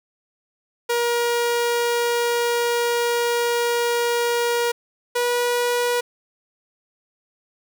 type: tone pair in turn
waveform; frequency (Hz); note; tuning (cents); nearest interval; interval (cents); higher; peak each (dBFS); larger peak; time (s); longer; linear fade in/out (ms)
sawtooth; 475.1 / 484.5; A#4 / B4; +33 / -33; unison; 34; second; -15; neither; 0.89-4.72 / 5.15-6.01; first; 10
effects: none